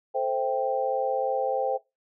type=chord; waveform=sine; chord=A minor seventh; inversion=none; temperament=equal; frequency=440 / 523.3 / 659.3 / 784 Hz; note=A4 / C5 / E5 / G5; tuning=0 / 0 / 0 / 0 cents; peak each=-32 / -27 / -33 / -28 dBFS; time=0.14-1.78 s; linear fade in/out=20 ms; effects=noise-tail reverb RT60 0.2 s tail -19 dB re dry